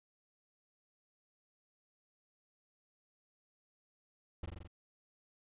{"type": "noise with echo", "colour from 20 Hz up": "brown", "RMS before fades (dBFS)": -40, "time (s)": [4.43, 4.46], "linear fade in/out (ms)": 5, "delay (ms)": 43, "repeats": 5, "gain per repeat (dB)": -2, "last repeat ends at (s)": 4.675, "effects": ["resampled to 8000 Hz"]}